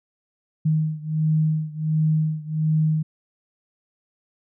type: beating tone pair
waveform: sine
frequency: 155.56 / 156.96 Hz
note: D#3 / D#3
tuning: 0 / +15 cents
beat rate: 1.4 Hz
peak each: -21 / -23 dBFS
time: 0.65-3.03 s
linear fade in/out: 10 ms
effects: none